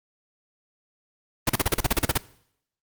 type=noise bursts; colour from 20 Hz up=pink; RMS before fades=-20 dBFS; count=12; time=1.47-2.177 s; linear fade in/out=5 ms; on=25 ms; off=37 ms; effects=noise-tail reverb RT60 0.7 s tail -20 dB re dry + Opus 32 kbps